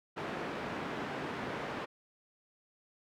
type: band-pass noise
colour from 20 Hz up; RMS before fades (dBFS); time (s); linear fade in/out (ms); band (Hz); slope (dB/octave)
pink; -39; 0.16-1.86; 20; 190 to 2000; 12
effects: none